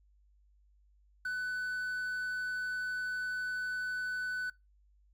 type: tone with quantisation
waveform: triangle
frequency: 1498 Hz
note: F#6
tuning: 21 cents sharp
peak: -31 dBFS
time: 1.25-4.5 s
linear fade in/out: 5 ms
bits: 10
effects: noise-tail reverb RT60 0.2 s tail -22 dB re dry + added 50 Hz sine -63 dBFS peak until 5.13 s